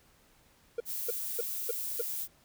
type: tone bursts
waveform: triangle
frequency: 470 Hz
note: A#4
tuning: 14 cents sharp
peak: -27 dBFS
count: 5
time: 0.78-2.015 s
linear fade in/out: 5 ms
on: 23 ms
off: 280 ms
type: noise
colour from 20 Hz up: violet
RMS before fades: -36 dBFS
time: 0.85-2.28 s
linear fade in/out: 50 ms
effects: pink hiss -64 dBFS RMS until 2.44 s